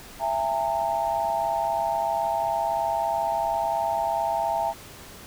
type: tone cluster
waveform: sine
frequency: 668 / 811 / 911 Hz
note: E5 / G#5 / A#5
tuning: +23 / -41 / -40 cents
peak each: -27 dBFS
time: 0.19-4.74 s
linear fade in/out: 50 ms
effects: pink hiss -44 dBFS RMS until 5.26 s